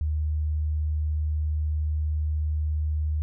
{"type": "tone", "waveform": "sine", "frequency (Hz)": 76.4, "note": "D#2", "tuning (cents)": -31, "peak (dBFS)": -23, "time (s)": [0.01, 3.22], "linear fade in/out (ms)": 0, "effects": []}